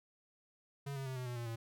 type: tone with pitch steps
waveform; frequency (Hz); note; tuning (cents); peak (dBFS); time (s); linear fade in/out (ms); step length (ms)
square; 140 / 135.39 / 130.93 / 126.61 / 122.44 / 118.41 / 114.51; C#3 / C#3 / C3 / B2 / B2 / A#2 / A#2; +18 / -40 / +2 / +43 / -15 / +28 / -30; -40; 0.86-1.56; 10; 100
effects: none